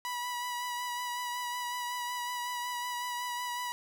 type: tone with vibrato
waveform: sawtooth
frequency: 978 Hz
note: B5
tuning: 17 cents flat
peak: -30 dBFS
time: 0.05-3.72 s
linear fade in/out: 0 ms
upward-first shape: sine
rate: 5.4 Hz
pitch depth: 20 cents each way
effects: none